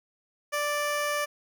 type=tone; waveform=15% pulse; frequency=587.3 Hz; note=D5; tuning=in tune; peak=-20 dBFS; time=0.52-1.26 s; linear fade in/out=20 ms; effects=none